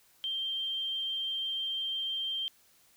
sine tone, 3157 Hz, G7, 12 cents sharp, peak -31 dBFS, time 0.24-2.48 s, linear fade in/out 0 ms, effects white hiss -64 dBFS RMS until 2.96 s

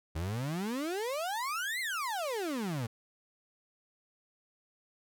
35% pulse exponential two-way sweep, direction up then down, 75.6 to 2133 to 108.4 Hz, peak -31 dBFS, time 0.15-2.87 s, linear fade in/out 10 ms, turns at 1.8 s, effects none

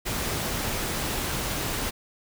pink noise, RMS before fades -29 dBFS, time 0.05-1.91 s, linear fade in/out 20 ms, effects none

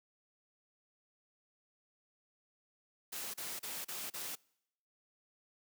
white noise bursts, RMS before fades -42 dBFS, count 5, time 3.12-4.356 s, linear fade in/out 10 ms, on 220 ms, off 34 ms, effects noise-tail reverb RT60 0.8 s tail -26 dB re dry + high-pass 150 Hz 12 dB/octave

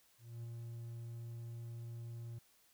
triangle tone with ADSR envelope, 116.9 Hz, A#2, 5 cents sharp, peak -40 dBFS, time 0.18-2.39 s, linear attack 260 ms, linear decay 6 ms, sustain -2 dB, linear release 9 ms, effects white hiss -70 dBFS RMS until 2.73 s

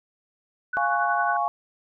sine tone with tremolo, 1488 Hz, F#6, 9 cents sharp, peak -23 dBFS, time 0.73-1.37 s, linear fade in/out 5 ms, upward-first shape triangle, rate 11 Hz, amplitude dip 65%
sine chord, Db major, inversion first, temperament equal, 698.5 / 830.6 / 1108.7 Hz, F5 / Ab5 / Db6, 0 / 0 / 0 cents, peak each -26 dBFS, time 0.77-1.48 s, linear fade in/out 0 ms
effects none

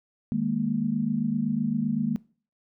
sine chord, D# suspended fourth, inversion none, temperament equal with one note detuned, 155.56 / 205.3 / 233.1 Hz, D#3 / G#3 / A#3, 0 / -20 / 0 cents, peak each -31 / -28 / -26 dBFS, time 0.32-2.16 s, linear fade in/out 0 ms, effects noise-tail reverb RT60 0.4 s tail -21 dB re dry

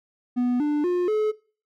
triangle tone with pitch steps, 246.2 / 296.2 / 356.3 / 428.7 Hz, B3 / D4 / F4 / A4, -5 / +15 / +35 / -45 cents, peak -18 dBFS, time 0.36-1.32 s, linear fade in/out 20 ms, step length 240 ms, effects noise-tail reverb RT60 0.4 s tail -20 dB re dry

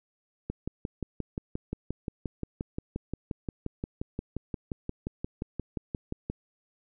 click train, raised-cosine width 3 ms, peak -19 dBFS, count 34, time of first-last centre 0.5-6.3 s, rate 5.69 Hz, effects none

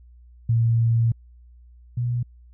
sine tone pair in turn, 115.4 / 121.17 Hz, A#2 / B2, -17 / -33 cents, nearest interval minor second, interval 84 cents, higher second, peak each -16 / -21 dBFS, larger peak first, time 0.49-1.12 / 1.97-2.23 s, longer first, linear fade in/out 5 ms, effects added 60 Hz sine -46 dBFS peak until 2.53 s

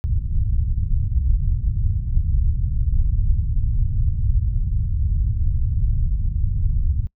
pink low-pass noise, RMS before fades -19 dBFS, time 0.04-7.07 s, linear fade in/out 0 ms, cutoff 110 Hz, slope 24 dB/octave, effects noise-tail reverb RT60 0.1 s tail -26 dB re dry

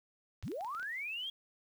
clicks, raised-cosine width 0.2 ms, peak -35 dBFS, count 8, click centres 0.426 / 0.48 / 0.517 / 0.609 / 0.647 / 0.749 / 0.797 / 0.829 s
sine linear sweep, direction up, 51.1 to 3305 Hz, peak -37 dBFS, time 0.43-1.3 s, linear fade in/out 5 ms
effects 10-bit

